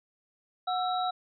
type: tone cluster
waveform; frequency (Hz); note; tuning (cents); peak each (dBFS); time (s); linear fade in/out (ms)
sine; 733 / 1334 / 3854; F#5 / E6 / B7; -16 / +20 / -43; -28 / -34 / -37; 0.67-1.11; 10
effects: none